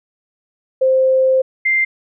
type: tone pair in turn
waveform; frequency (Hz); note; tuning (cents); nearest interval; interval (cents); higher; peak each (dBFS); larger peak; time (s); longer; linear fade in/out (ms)
sine; 523.3 / 2093; C5 / C7; 0 / 0; 2 octaves; 2400; second; -10 / -12; first; 0.81-1.42 / 1.65-1.85; first; 10
effects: none